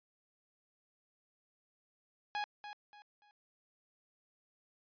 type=tone with echo; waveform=sawtooth; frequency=830.6 Hz; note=G#5; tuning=in tune; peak=-31 dBFS; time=2.35-2.44 s; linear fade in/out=0 ms; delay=290 ms; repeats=3; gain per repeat=-10 dB; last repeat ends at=3.31 s; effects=resampled to 11025 Hz